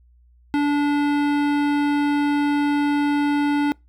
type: tone with hard clipping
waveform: sine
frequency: 290 Hz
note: D4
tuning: 22 cents flat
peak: -19 dBFS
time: 0.54-3.72 s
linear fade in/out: 0 ms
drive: 17 dB
effects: noise-tail reverb RT60 0.2 s tail -25 dB re dry + added 60 Hz sine -51 dBFS peak until 3.88 s